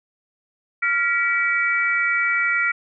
sine tone cluster, 1393 / 1944 / 2295 Hz, F6 / B6 / D7, -5 / -28 / -40 cents, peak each -22 dBFS, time 0.82-2.72 s, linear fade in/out 10 ms, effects none

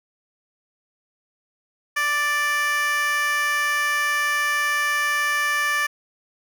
15% pulse tone with high-pass filter, 587.3 Hz, D5, in tune, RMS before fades -22 dBFS, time 1.96-5.87 s, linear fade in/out 10 ms, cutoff 1500 Hz, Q 2.6, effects none

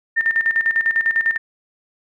sine tone with tremolo, 1810 Hz, A6, 48 cents sharp, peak -13 dBFS, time 0.16-1.38 s, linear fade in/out 20 ms, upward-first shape square, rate 10 Hz, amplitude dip 70%, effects none

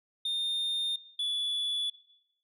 sine tone pair in turn, 3640 / 3436 Hz, A#7 / A7, -42 / -42 cents, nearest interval minor second, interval 100 cents, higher first, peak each -26 dBFS, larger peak neither, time 0.25-0.96 / 1.19-1.9 s, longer neither, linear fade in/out 5 ms, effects noise-tail reverb RT60 0.8 s tail -18 dB re dry + tanh soft clip ceiling -28 dBFS

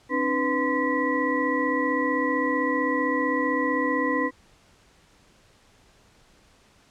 sine tone cluster, 266.8 / 302.4 / 496.1 / 1029 / 1942 Hz, C4 / D#4 / B4 / C6 / B6, +34 / -49 / +8 / -29 / -30 cents, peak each -28 dBFS, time 0.09-4.31 s, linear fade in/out 50 ms, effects pink hiss -58 dBFS RMS until 6.9 s + low-pass 8000 Hz 12 dB/octave

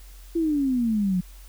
sine exponential sweep, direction down, 341.7 to 176.5 Hz, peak -20 dBFS, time 0.35-1.21 s, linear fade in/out 10 ms, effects added 45 Hz sine -42 dBFS peak until 1.48 s + white hiss -53 dBFS RMS until 1.48 s

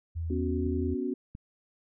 sine tone with vibrato, 82.41 Hz, E2, in tune, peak -30 dBFS, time 0.15-0.95 s, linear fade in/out 20 ms, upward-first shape triangle, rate 4.9 Hz, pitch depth 19 cents each way
sine chord, B suspended second, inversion none, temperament equal, 246.9 / 277.2 / 370 Hz, B3 / C#4 / F#4, 0 / 0 / 0 cents, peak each -33 dBFS, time 0.3-1.14 s, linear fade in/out 5 ms
clicks, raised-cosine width 5 ms, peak -29 dBFS, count 2, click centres 0.665 / 1.351 s
effects none

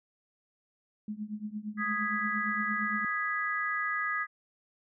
sine tone with tremolo, 211.6 Hz, G#3, 33 cents sharp, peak -31 dBFS, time 1.08-3.05 s, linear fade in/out 2 ms, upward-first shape triangle, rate 8.7 Hz, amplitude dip 95%
sine chord, G# minor, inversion second, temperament equal, 1244.5 / 1661.2 / 1975.5 Hz, D#6 / G#6 / B6, 0 / 0 / 0 cents, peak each -33 / -33 / -34 dBFS, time 1.77-4.27 s, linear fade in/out 50 ms
effects none

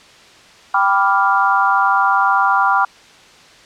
sine chord, G dominant seventh, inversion none, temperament equal, 784 / 987.8 / 1174.7 / 1396.9 Hz, G5 / B5 / D6 / F6, 0 / 0 / 0 / 0 cents, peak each -17 dBFS, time 0.74-2.85 s, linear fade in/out 5 ms, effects white hiss -44 dBFS RMS until 3.65 s + low-pass 5000 Hz 12 dB/octave

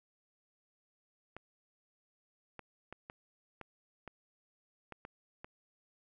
clicks, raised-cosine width 0.5 ms, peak -30 dBFS, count 9, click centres 1.366 / 2.593 / 2.926 / 3.099 / 3.613 / 4.077 / 4.923 / 5.051 / 5.445 s, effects none

